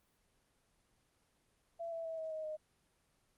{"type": "tone with pitch steps", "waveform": "sine", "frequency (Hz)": [672, 660.8, 649.9, 639.1, 628.4, 618], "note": ["E5", "E5", "E5", "D#5", "D#5", "D#5"], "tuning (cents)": [33, 4, -25, 46, 17, -12], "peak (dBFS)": -39, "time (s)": [1.79, 2.57], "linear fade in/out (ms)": 20, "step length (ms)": 130, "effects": ["pink hiss -75 dBFS RMS until 3.37 s", "Opus 24 kbps"]}